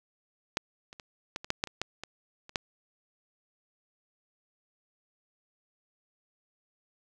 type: clicks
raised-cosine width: 0.2 ms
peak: -10 / -29 / -27 / -17 / -24 / -10 / -10 / -26 / -13 / -21 / -30 / -11 dBFS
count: 12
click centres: 0.571 / 0.929 / 0.998 / 1.361 / 1.445 / 1.504 / 1.639 / 1.673 / 1.816 / 2.036 / 2.494 / 2.558 s
effects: none